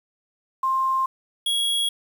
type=tone pair in turn; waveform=sine / square; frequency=1056 / 3319 Hz; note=C6 / G#7; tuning=+16 / -2 cents; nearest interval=octave + minor sixth; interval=1982 cents; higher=second; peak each=-19 / -21 dBFS; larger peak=first; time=0.63-1.06 / 1.46-1.89 s; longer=neither; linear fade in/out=5 ms; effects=8-bit